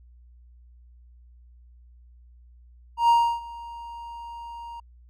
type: tone with ADSR envelope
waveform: triangle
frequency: 937 Hz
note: A#5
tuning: 9 cents sharp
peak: -12 dBFS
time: 2.97-4.8 s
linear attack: 120 ms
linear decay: 310 ms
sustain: -22 dB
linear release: 4 ms
effects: added 60 Hz sine -49 dBFS peak until 5.09 s